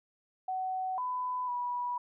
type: tone with pitch steps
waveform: sine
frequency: 750 / 1001 / 977 Hz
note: F#5 / B5 / B5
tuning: +23 / +23 / -19 cents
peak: -31 dBFS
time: 0.48-1.98 s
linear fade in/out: 5 ms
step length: 500 ms
effects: none